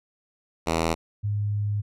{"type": "tone pair in turn", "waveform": ["5% pulse", "sine"], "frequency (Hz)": [82.1, 103.44], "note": ["E2", "G#2"], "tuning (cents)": [-6, -6], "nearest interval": "major third", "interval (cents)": 400, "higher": "second", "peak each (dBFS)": [-11, -23], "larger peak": "first", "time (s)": [[0.66, 0.95], [1.23, 1.82]], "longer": "second", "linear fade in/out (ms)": 20, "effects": ["low-pass 10000 Hz 12 dB/octave"]}